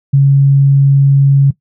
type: tone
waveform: sine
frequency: 138.59 Hz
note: C#3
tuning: in tune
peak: -4 dBFS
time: 0.13-1.51 s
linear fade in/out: 10 ms
effects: noise-tail reverb RT60 0.1 s tail -17 dB re dry